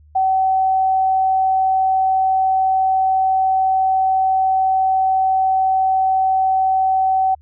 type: tone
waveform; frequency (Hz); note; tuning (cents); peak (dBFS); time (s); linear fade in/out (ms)
sine; 761; F#5; +48; -13; 0.15-7.35; 10
effects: added 75 Hz sine -45 dBFS peak until 7.41 s